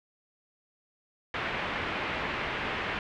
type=low-pass noise; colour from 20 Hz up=white; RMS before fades=-33 dBFS; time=1.34-2.99 s; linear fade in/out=2 ms; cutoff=2600 Hz; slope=24 dB/octave; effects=none